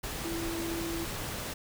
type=tone in noise; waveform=sine; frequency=333.5 Hz; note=E4; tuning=20 cents sharp; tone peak=-34 dBFS; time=0.24-1.05 s; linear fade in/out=10 ms; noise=pink; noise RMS=-37 dBFS; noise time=0.03-1.54 s; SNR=0 dB; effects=none